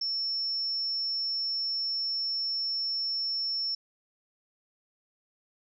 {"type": "tone", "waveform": "sine", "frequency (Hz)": 5400, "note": "E8", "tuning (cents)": 41, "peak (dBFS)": -28, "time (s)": [0.01, 3.75], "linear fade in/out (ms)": 5, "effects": []}